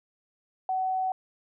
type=tone; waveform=sine; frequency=752 Hz; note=F#5; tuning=28 cents sharp; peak=-25 dBFS; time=0.69-1.12 s; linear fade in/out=2 ms; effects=none